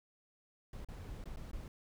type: noise with dropouts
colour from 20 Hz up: brown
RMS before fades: -45 dBFS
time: 0.73-1.68 s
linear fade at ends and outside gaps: 2 ms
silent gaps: 0.848-0.886 / 1.241-1.256 / 1.361-1.37 / 1.514-1.531 s
effects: none